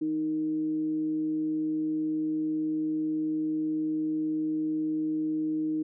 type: tone with frequency modulation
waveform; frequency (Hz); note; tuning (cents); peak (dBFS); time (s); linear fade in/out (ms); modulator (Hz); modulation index
sine; 311.1; D#4; 0; -26; 0.01-5.83; 10; 148; 0.2
effects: none